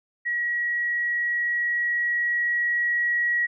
sine tone with level ramp, 1913 Hz, A#6, 44 cents sharp, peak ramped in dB -23 to -20 dBFS, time 0.25-3.47 s, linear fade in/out 20 ms, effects none

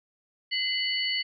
sine tone cluster, 2047 / 2963 / 4456 Hz, C7 / F#7 / C#8, -38 / +2 / +8 cents, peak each -30 dBFS, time 0.51-1.23 s, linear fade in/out 20 ms, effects none

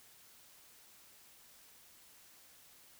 silence, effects white hiss -61 dBFS RMS until 2.99 s

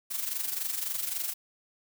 blue noise with amplitude modulation, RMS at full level -30 dBFS, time 0.1-1.34 s, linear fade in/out 20 ms, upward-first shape sine, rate 23.7 Hz, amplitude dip 65%, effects none

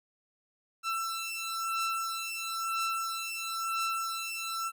sawtooth beating tone pair, 1336 / 1337 Hz, E6 / E6, +23 / +24 cents, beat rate 1 Hz, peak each -31 dBFS, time 0.83-4.72 s, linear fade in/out 50 ms, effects none

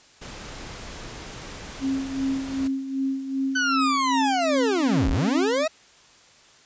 pink noise, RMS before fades -38 dBFS, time 0.21-2.68 s, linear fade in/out 10 ms
sine tone with tremolo, 268.8 Hz, C4, 47 cents sharp, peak -21 dBFS, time 1.8-5.66 s, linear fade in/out 50 ms, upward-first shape sine, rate 2.6 Hz, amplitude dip 65%
40% pulse linear two-way sweep, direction down then up, 1525 to 30.64 to 654 Hz, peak -20 dBFS, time 3.55-5.68 s, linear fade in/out 10 ms, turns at 5.1 s
effects white hiss -53 dBFS RMS until 6.65 s + resampled to 16000 Hz

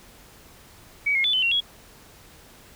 sine tone with pitch steps, 2270 / 2151 / 3480 / 3040 / 2747 / 3332 Hz, C#7 / C7 / A7 / F#7 / F7 / G#7, +41 / +47 / -20 / +46 / -29 / +5 cents, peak -19 dBFS, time 1.06-1.606 s, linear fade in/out 10 ms, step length 91 ms, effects pink hiss -50 dBFS RMS until 2.75 s

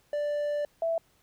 triangle / sine tone pair in turn, 587.3 / 661.6 Hz, D5 / E5, 0 / +6 cents, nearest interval major second, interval 206 cents, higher second, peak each -25 dBFS, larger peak neither, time 0.13-0.65 / 0.82-0.98 s, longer first, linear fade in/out 2 ms, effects pink hiss -66 dBFS RMS until 1.22 s

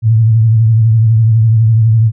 sine tone with vibrato, 112 Hz, A2, 31 cents sharp, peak -5 dBFS, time 0.02-2.12 s, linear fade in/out 50 ms, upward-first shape triangle, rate 12 Hz, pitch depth 72 cents each way, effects none

